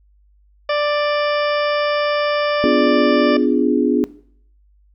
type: harmonic tone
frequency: 589 Hz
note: D5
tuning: 5 cents sharp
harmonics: 1 / 2 / 3 / 4 / 5 / 6 / 8 / 9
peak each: -17 / -23 / -27 / -29 / -31 / -33 / -35 / -36 dBFS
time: 0.69-3.37 s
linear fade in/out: 5 ms
type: chord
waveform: sine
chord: B diminished seventh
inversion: none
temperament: equal with one note detuned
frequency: 250.8 / 293.7 / 349.2 / 415.3 Hz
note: B3 / D4 / F4 / Ab4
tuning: +27 / 0 / 0 / 0 cents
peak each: -18 / -17 / -20 / -20 dBFS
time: 2.64-4.04 s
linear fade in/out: 0 ms
effects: noise-tail reverb RT60 0.6 s tail -18 dB re dry + added 50 Hz sine -51 dBFS peak until 4.94 s